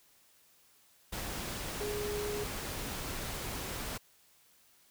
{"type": "tone in noise", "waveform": "sine", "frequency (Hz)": 415.3, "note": "G#4", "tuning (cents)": 0, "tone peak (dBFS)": -35, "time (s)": [1.8, 2.44], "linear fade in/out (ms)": 10, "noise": "pink", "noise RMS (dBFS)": -39, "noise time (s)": [1.12, 3.98], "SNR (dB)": 1, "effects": ["white hiss -65 dBFS RMS until 4.9 s"]}